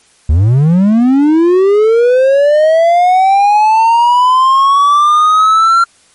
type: linear sweep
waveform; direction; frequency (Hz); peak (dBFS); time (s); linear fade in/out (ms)
triangle; up; 69.1 to 1375; -3; 0.29-5.84; 5
effects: white hiss -48 dBFS RMS until 6.14 s + MP3 48 kbps